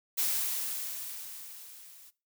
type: noise with level ramp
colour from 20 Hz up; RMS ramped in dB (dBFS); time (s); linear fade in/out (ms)
blue; -28 to -54; 0.17-2.11; 20
effects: noise-tail reverb RT60 0.3 s tail -20 dB re dry